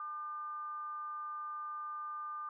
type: tone with frequency modulation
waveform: sine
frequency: 1200 Hz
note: D6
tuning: 37 cents sharp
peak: -39 dBFS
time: 0-2.49 s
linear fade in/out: 2 ms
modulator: 333 Hz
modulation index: 0.28
effects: none